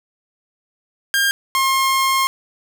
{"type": "tone pair in turn", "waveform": "sawtooth", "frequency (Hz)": [1607, 1069.1], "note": ["G6", "C6"], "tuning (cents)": [43, 37], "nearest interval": "perfect fifth", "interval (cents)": 706, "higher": "first", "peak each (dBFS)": -11, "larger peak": "neither", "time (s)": [[1.14, 1.31], [1.55, 2.27]], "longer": "second", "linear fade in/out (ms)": 0, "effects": []}